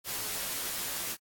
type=noise with comb filter; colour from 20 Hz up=white; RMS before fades=-35 dBFS; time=0.04-1.17 s; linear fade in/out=50 ms; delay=13 ms; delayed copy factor=-0.65; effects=AAC 64 kbps